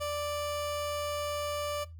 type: tone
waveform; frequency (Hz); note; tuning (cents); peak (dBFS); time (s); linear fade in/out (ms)
30% pulse; 587.3; D5; 0; -29; 0-1.85; 20
effects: noise-tail reverb RT60 0.2 s tail -17 dB re dry + added 82 Hz sine -44 dBFS peak until 1.99 s